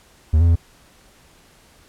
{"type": "tone with pitch steps", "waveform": "triangle", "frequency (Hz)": [78, 84.7, 83.8], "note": ["D#2", "E2", "E2"], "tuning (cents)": [5, 48, 29], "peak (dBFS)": -9, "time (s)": [0.33, 0.558], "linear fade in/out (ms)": 10, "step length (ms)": 76, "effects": ["pink hiss -52 dBFS RMS until 1.88 s", "low-pass 12000 Hz 12 dB/octave"]}